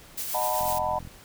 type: noise with tremolo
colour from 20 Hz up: blue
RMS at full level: -31 dBFS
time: 0.17-0.79 s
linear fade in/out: 10 ms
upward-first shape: sine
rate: 8 Hz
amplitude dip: 35%
type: chord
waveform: sine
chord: B dominant seventh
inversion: first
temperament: just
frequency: 617.4 / 740.8 / 889 / 987.8 Hz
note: D#5 / F#5 / A5 / B5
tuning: -14 / +2 / +18 / 0 cents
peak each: -30 dBFS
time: 0.34-0.99 s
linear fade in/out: 5 ms
type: click train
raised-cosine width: 5 ms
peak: -30 dBFS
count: 21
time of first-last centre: 0.61-1.074 s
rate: 43.1 Hz
effects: pink hiss -50 dBFS RMS until 1.24 s

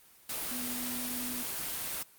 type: tone in noise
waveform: sine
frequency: 246.9 Hz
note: B3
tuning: in tune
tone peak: -39 dBFS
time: 0.51-1.43 s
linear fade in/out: 5 ms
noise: white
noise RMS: -36 dBFS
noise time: 0.29-2.03 s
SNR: -6 dB
effects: white hiss -59 dBFS RMS until 2.18 s + Opus 32 kbps

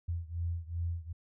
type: beating tone pair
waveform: sine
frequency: 84 / 86.6 Hz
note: E2 / F2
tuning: +33 / -14 cents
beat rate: 2.6 Hz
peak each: -35 / -37 dBFS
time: 0.08-1.13 s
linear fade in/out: 10 ms
effects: none

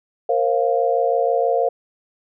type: chord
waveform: sine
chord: Bb suspended second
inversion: none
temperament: equal with one note detuned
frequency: 466.2 / 532.4 / 698.5 Hz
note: Bb4 / C5 / F5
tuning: 0 / +30 / 0 cents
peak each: -20 dBFS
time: 0.29-1.69 s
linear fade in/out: 5 ms
effects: none

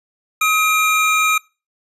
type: tone pair together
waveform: square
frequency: 1269 / 2396 Hz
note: D#6 / D7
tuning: +34 / +34 cents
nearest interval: major seventh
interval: 1100 cents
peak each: -17 dBFS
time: 0.41-1.38 s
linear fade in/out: 5 ms
effects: noise-tail reverb RT60 0.3 s tail -23 dB re dry + resampled to 32000 Hz

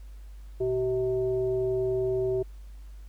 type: tone with frequency modulation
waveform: sine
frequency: 381.2 Hz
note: G4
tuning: 48 cents flat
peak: -24 dBFS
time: 0.6-2.43 s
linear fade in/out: 10 ms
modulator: 264 Hz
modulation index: 0.51
effects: added 50 Hz sine -41 dBFS peak until 3.08 s + pink hiss -63 dBFS RMS until 3.08 s

